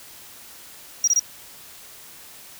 sine tone bursts, 5720 Hz, F8, 41 cents sharp, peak -12 dBFS, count 3, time 1.04-1.195 s, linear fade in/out 2 ms, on 35 ms, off 25 ms, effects tanh soft clip ceiling -14 dBFS + white hiss -44 dBFS RMS until 2.59 s

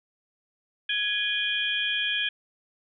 sine tone cluster, 1668 / 2455 / 3132 / 3335 Hz, G#6 / D#7 / G7 / G#7, +7 / -24 / -2 / +7 cents, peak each -30 dBFS, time 0.89-2.29 s, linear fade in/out 5 ms, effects none

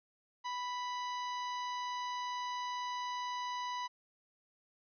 harmonic tone with a mistuned harmonic, 987.8 Hz, B5, in tune, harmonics 1 / 2 / 3 / 4 / 5 / 6, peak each -37 / -47 / -50 / -50 / -54 / -56 dBFS, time 0.44-3.88 s, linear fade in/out 20 ms, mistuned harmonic 6, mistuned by +47 cents, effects none

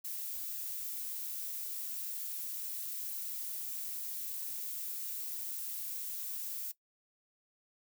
violet noise, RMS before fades -40 dBFS, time 0.04-6.72 s, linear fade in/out 10 ms, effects noise-tail reverb RT60 0.1 s tail -18 dB re dry

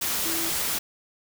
sine tone in noise, 329.6 Hz, E4, in tune, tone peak -33 dBFS, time 0.25-0.5 s, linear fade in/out 10 ms, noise white, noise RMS -27 dBFS, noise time 0.01-0.79 s, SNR -9 dB, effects none

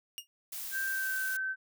sawtooth tone with exponential decay, 2840 Hz, F7, 28 cents sharp, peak -31 dBFS, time 0.18-0.27 s, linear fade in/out 0 ms, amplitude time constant 18 ms
blue noise, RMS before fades -40 dBFS, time 0.52-1.37 s, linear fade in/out 5 ms
sine tone with pitch glide, 1573 to 1540.6 Hz, G6 to G6, +6 to -30 cents, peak -31 dBFS, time 0.71-1.56 s, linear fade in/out 50 ms, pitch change -36 cents, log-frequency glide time 0.86-1.16 s
effects none

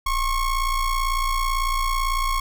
square ring-modulated tone, 552 Hz, C#5, 7 cents flat, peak -18 dBFS, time 0.06-2.4 s, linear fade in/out 5 ms, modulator 523 Hz, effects none

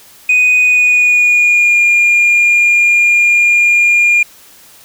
sine tone with pitch glide, 2489 to 2413 Hz, D#7 to D7, 0 to +46 cents, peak -4 dBFS, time 0.29-4.23 s, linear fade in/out 5 ms, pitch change -54 cents, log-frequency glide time 0.59-1.82 s, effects tanh soft clip ceiling -5 dBFS + white hiss -41 dBFS RMS until 4.84 s

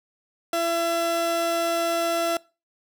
30% pulse tone pair together, 336.5 / 673 Hz, E4 / E5, +36 / +36 cents, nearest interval octave, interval 1200 cents, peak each -26 / -22 dBFS, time 0.53-2.37 s, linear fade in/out 2 ms, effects noise-tail reverb RT60 0.3 s tail -23 dB re dry

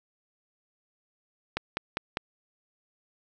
click train, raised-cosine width 0.3 ms, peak -12 dBFS, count 4, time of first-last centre 1.57-2.171 s, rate 4.99 Hz, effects none

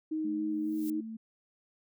sine tone with vibrato, 311.1 Hz, D#4, in tune, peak -30 dBFS, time 0.11-1.01 s, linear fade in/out 10 ms, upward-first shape square, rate 3.6 Hz, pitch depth 11 cents each way
sine tone with pitch glide, 215.1 to 222.8 Hz, A3 to A3, -39 to +22 cents, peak -38 dBFS, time 0.24-1.17 s, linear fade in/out 10 ms, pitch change +61 cents, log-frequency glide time 0.46-0.92 s
violet noise with exponential growth, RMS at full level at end -43 dBFS, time 0.5-0.9 s, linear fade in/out 1 ms, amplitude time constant 86 ms
effects none

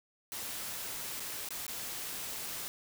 white noise with dropouts, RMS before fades -40 dBFS, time 0.32-2.68 s, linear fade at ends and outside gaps 0 ms, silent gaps 1.197-1.203 / 1.488-1.506 / 1.666-1.68 s, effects none

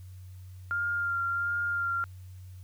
sine tone with vibrato, 1396.9 Hz, F6, in tune, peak -27 dBFS, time 0.71-2.04 s, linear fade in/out 0 ms, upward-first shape sine, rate 1.4 Hz, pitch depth 18 cents each way, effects added 92 Hz sine -43 dBFS peak until 2.63 s + white hiss -64 dBFS RMS until 2.63 s

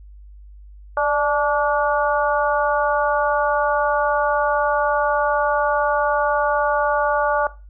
harmonic tone with a mistuned harmonic, 288.8 Hz, D4, 29 cents flat, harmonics 2 / 3 / 4 / 5, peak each -20 / -22 / -23 / -24 dBFS, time 0.97-7.47 s, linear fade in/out 2 ms, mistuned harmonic 2, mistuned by +38 cents, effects noise-tail reverb RT60 0.3 s tail -17 dB re dry + added 50 Hz sine -39 dBFS peak until 7.69 s

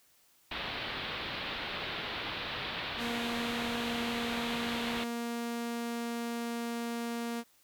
white low-pass noise, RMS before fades -38 dBFS, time 0.51-5.04 s, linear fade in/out 5 ms, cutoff 4000 Hz, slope 48 dB/octave
sawtooth tone with pitch glide, 236 to 234.4 Hz, A#3 to A#3, +22 to +10 cents, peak -30 dBFS, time 2.97-7.44 s, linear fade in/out 50 ms, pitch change -12 cents, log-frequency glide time 3.69-6.77 s
effects white hiss -66 dBFS RMS until 7.63 s

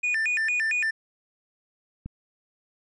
triangle tone with vibrato, 2093 Hz, C7, in tune, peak -21 dBFS, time 0.03-0.91 s, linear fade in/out 10 ms, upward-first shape square, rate 4.4 Hz, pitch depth 280 cents each way
click, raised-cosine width 5 ms, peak -23 dBFS, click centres 2.06 s
effects resampled to 22050 Hz

